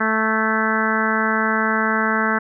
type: harmonic tone with a mistuned harmonic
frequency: 220 Hz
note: A3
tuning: in tune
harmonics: 1 / 2 / 3 / 4 / 5 / 6 / 7 / 8 / 9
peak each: -23 / -27 / -29 / -27 / -26 / -24 / -23 / -26 / -29 dBFS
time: 0-2.39 s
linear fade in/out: 10 ms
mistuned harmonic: 8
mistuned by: -24 cents
effects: none